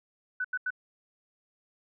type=tone bursts; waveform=sine; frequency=1497 Hz; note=F#6; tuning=20 cents sharp; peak=-28 dBFS; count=3; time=0.4-0.705 s; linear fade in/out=5 ms; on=45 ms; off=85 ms; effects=none